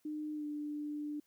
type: tone with pitch glide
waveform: sine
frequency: 303.5 to 296.6 Hz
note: D#4 to D4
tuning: -43 to +17 cents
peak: -37 dBFS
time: 0.05-1.2 s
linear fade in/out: 5 ms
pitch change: -40 cents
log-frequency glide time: 0.34-0.45 s
effects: white hiss -75 dBFS RMS until 1.26 s